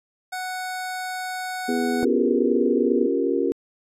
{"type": "tone", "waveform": "25% pulse", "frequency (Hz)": 740, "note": "F#5", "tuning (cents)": 0, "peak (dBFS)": -24, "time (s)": [0.32, 2.05], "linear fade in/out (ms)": 10}
{"type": "harmonic tone", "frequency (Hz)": 82.41, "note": "E2", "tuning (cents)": 0, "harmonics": [3, 4, 5, 6], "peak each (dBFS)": [-23, -31, -26, -34], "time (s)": [1.68, 3.07], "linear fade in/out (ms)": 10}
{"type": "chord", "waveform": "sine", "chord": "G half-diminished seventh", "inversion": "second", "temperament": "equal", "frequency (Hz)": [277.2, 349.2, 392, 466.2], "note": ["Db4", "F4", "G4", "Bb4"], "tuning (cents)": [0, 0, 0, 0], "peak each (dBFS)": -25, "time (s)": [2.03, 3.52], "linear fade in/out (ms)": 0}
{"effects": ["resampled to 32000 Hz"]}